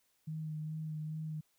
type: tone with vibrato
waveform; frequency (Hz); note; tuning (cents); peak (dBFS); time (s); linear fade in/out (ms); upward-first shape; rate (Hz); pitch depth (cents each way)
sine; 155.56; D#3; 0; -37; 0.27-1.41; 10; sine; 2.4; 20
effects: white hiss -75 dBFS RMS until 1.58 s